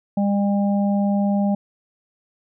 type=harmonic tone; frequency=201.1 Hz; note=G3; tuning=44 cents sharp; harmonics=1 / 3 / 4; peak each=-17 / -27 / -29 dBFS; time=0.17-1.55 s; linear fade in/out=5 ms; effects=none